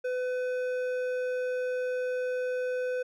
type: tone with hard clipping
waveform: triangle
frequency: 503 Hz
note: B4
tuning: 32 cents sharp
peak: -30 dBFS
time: 0.04-3.03 s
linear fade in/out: 10 ms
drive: 12 dB
effects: none